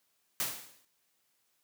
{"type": "noise with exponential decay", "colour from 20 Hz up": "white", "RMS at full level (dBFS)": -30, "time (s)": [0.4, 0.85], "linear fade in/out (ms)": 0, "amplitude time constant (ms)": 97, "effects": ["white hiss -75 dBFS RMS until 1.63 s", "high-pass 100 Hz 12 dB/octave"]}